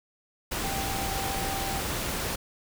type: tone in noise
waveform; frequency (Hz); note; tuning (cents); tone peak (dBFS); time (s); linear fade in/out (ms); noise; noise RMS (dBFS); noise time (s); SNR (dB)
sine; 782; G5; -4; -34; 0.63-1.81; 10; pink; -31; 0.51-2.36; -6
effects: none